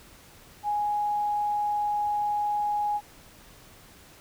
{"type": "tone", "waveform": "sine", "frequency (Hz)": 830.6, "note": "G#5", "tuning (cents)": 0, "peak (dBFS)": -24, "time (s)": [0.63, 3.01], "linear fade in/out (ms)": 50, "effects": ["pink hiss -52 dBFS RMS until 4.2 s"]}